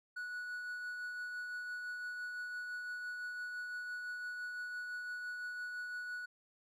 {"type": "tone with tremolo", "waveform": "triangle", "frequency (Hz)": 1470, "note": "F#6", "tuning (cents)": -12, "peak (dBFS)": -37, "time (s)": [0.16, 6.26], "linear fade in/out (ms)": 10, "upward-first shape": "triangle", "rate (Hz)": 5.9, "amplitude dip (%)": 30, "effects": []}